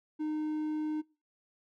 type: tone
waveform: triangle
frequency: 307 Hz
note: D#4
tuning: 23 cents flat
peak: -29 dBFS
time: 0.19-1.02 s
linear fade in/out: 20 ms
effects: noise-tail reverb RT60 0.3 s tail -22 dB re dry